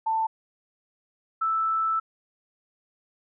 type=tone pair in turn; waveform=sine; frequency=889 / 1318.4 Hz; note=A5 / E6; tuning=+18 / 0 cents; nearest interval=perfect fifth; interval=682 cents; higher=second; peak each=-22 dBFS; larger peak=neither; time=0.06-0.27 / 1.41-2 s; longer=second; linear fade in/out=10 ms; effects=none